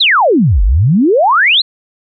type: exponential two-way sweep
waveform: sine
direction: down then up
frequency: 4279 to 42.93 to 4279 Hz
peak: -6 dBFS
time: 0-1.62 s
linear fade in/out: 10 ms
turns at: 0.63 s
effects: none